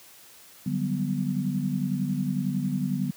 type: chord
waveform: sine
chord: G major seventh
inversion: second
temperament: equal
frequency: 146.83 / 185 / 196 / 246.9 Hz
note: D3 / F#3 / G3 / B3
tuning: 0 / 0 / 0 / 0 cents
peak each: -30 dBFS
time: 0.66-3.11 s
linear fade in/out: 5 ms
effects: white hiss -51 dBFS RMS until 3.16 s + high-pass 80 Hz 12 dB/octave